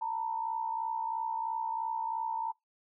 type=tone pair together; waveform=sine; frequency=897 / 960 Hz; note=A5 / B5; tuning=+33 / -49 cents; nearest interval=minor second; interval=118 cents; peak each=-32 / -37 dBFS; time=0.01-2.52 s; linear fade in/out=10 ms; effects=noise-tail reverb RT60 0.2 s tail -25 dB re dry

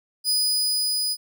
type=tone with level ramp; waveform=sawtooth; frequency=4970 Hz; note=D#8; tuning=3 cents flat; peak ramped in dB=-16 to -20 dBFS; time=0.24-1.17 s; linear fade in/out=50 ms; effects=none

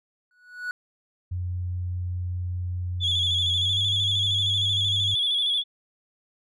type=tone with exponential growth; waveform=triangle; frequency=1471 Hz; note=F#6; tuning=11 cents flat; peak=-23 dBFS; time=0.31-0.71 s; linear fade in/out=1 ms; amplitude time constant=86 ms
type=tone with pitch glide; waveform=sine; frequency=89.5 to 98.73 Hz; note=F2 to G2; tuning=+43 to +13 cents; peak=-26 dBFS; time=1.31-5.15 s; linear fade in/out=10 ms; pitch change=+170 cents; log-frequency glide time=3.55-3.81 s
type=tone with vibrato; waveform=sine; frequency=3401 Hz; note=G#7; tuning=40 cents sharp; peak=-20 dBFS; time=3-5.64 s; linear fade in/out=50 ms; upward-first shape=square; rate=13 Hz; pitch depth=41 cents each way
effects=tanh soft clip ceiling -17 dBFS

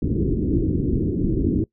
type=low-pass noise; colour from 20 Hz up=white; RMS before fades=-21 dBFS; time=0.02-1.64 s; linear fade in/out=2 ms; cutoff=370 Hz; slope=48 dB/octave; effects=noise-tail reverb RT60 0.1 s tail -21 dB re dry

